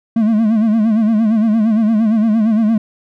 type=tone with vibrato; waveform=triangle; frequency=219.4 Hz; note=A3; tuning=5 cents flat; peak=-8 dBFS; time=0.16-2.78 s; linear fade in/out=5 ms; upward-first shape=sine; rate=8.7 Hz; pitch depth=91 cents each way; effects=none